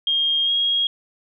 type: tone with pitch glide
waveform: sine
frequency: 3228 to 3277 Hz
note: G#7 to G#7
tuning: -50 to -24 cents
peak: -17 dBFS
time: 0.07-0.87 s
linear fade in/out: 2 ms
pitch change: +26 cents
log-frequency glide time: 0.45-0.5 s
effects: none